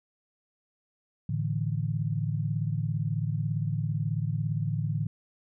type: chord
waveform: sine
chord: A suspended fourth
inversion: none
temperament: equal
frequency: 110 / 146.83 / 164.81 Hz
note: A2 / D3 / E3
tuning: 0 / 0 / 0 cents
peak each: -30 / -30 / -33 dBFS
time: 1.29-5.07 s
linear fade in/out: 5 ms
effects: none